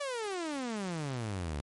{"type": "exponential sweep", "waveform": "sawtooth", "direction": "down", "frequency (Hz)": [590, 68.6], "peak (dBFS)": -30, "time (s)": [0, 1.61], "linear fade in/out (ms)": 10, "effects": ["MP3 48 kbps"]}